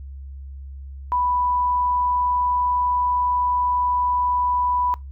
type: tone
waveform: sine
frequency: 987.8 Hz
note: B5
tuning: in tune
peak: -18 dBFS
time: 1.12-4.94 s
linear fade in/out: 0 ms
effects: noise-tail reverb RT60 0.2 s tail -22 dB re dry + added 68 Hz sine -33 dBFS peak until 5.11 s